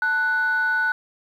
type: tone pair together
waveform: sine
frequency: 882 / 1482.2 Hz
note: A5 / F#6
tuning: +4 / +3 cents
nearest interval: major sixth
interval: 899 cents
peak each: -27 / -18 dBFS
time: 0.02-0.92 s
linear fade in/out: 2 ms
effects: tanh soft clip ceiling -14 dBFS + 9-bit